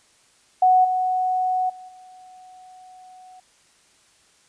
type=tone with level steps; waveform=sine; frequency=740 Hz; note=F#5; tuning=in tune; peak=-12 / -19 / -38 / -43 dBFS; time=0.62-3.4 s; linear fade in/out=5 ms; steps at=0.84 / 1.69 / 1.88 s; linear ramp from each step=10 ms; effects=white hiss -58 dBFS RMS until 4.48 s + resampled to 22050 Hz